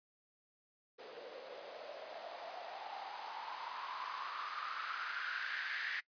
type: noise with band-pass filter sweep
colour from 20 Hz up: blue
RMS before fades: -44 dBFS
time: 0.98-6.01 s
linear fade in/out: 20 ms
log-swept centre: 460 to 1800 Hz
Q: 6.6
effects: noise-tail reverb RT60 0.1 s tail -21 dB re dry + resampled to 11025 Hz